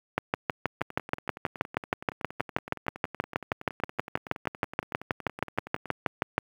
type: two click trains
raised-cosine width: 0.5 ms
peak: -9 / -23 dBFS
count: 40 / 55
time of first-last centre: 0.18-6.38 / 0.81-5.857 s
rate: 6.29 / 10.7 Hz
effects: high-pass 80 Hz 12 dB/octave + 8-bit